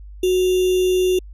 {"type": "tone with sample-and-hold", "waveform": "sine", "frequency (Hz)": 368.1, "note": "F#4", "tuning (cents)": -9, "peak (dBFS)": -14, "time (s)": [0.23, 1.19], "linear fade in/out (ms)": 5, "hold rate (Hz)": 3150, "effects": ["added 50 Hz sine -35 dBFS peak until 1.33 s", "resampled to 32000 Hz"]}